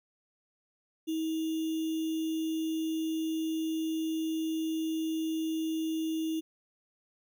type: tone with sample-and-hold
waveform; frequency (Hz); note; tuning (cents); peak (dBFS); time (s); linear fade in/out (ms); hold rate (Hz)
sine; 320; D#4; +49; -29; 1.07-6.41; 20; 3150
effects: none